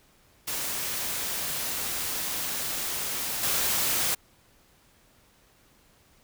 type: noise with level steps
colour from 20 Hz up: white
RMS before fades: -31 / -26 dBFS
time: 0.47-4.15 s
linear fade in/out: 10 ms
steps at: 3.43 s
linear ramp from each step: 5 ms
effects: pink hiss -61 dBFS RMS until 6.23 s